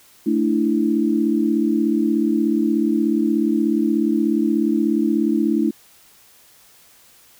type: chord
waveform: sine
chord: A suspended fourth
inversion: none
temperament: just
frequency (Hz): 220 / 293.3 / 330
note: A3 / D4 / E4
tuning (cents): 0 / -2 / +2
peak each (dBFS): -20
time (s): 0.26-5.71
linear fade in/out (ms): 10
effects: white hiss -51 dBFS RMS until 7.39 s